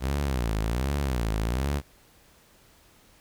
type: tone with vibrato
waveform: sawtooth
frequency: 61.74 Hz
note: B1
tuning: in tune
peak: -21 dBFS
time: 0-1.82 s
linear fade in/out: 50 ms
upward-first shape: sine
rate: 1.3 Hz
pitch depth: 260 cents each way
effects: pink hiss -58 dBFS RMS until 3.2 s